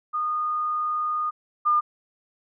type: tone pair in turn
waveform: sine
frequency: 1227 / 1207.3 Hz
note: D#6 / D6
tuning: -25 / +47 cents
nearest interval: unison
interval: 28 cents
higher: first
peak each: -23 / -17 dBFS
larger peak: second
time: 0.13-1.31 / 1.65-1.81 s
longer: first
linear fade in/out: 20 ms
effects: none